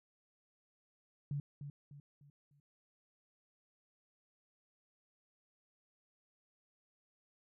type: tone with echo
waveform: sine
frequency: 143.1 Hz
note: D3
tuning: 45 cents flat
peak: -35 dBFS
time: 1.31-1.4 s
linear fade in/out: 2 ms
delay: 300 ms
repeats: 4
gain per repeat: -8 dB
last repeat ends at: 2.6 s
effects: none